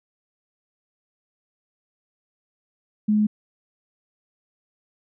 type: tone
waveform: sine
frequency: 211.6 Hz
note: G#3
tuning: 33 cents sharp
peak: -16 dBFS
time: 3.08-3.27 s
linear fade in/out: 10 ms
effects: none